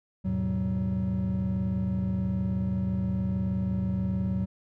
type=tone cluster; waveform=triangle; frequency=81.8 / 108 / 126.9 / 188.5 Hz; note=E2 / A2 / B2 / F#3; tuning=-13 / -32 / +47 / +32 cents; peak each=-31 / -30 / -34 / -25 dBFS; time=0.24-4.46 s; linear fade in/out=20 ms; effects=tanh soft clip ceiling -17 dBFS